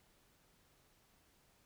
silence, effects pink hiss -71 dBFS RMS until 1.65 s

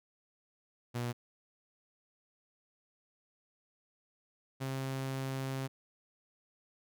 sawtooth tone pair in turn, 120.6 / 133.63 Hz, B2 / C3, -41 / +37 cents, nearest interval major second, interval 178 cents, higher second, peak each -30 / -31 dBFS, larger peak first, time 0.94-1.13 / 4.6-5.68 s, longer second, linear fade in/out 20 ms, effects none

